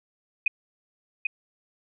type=tone with echo; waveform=sine; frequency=2500 Hz; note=D#7; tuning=8 cents sharp; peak=-18 dBFS; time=0.46-0.48 s; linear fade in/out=5 ms; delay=790 ms; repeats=1; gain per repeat=-4 dB; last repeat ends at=1.27 s; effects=none